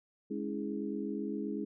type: harmonic tone with a mistuned harmonic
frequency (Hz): 69.3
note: C#2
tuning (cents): 0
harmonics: 3 / 4 / 5 / 6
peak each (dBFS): -38 / -39 / -40 / -41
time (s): 0.3-1.65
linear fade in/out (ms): 10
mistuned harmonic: 5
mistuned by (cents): -110
effects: none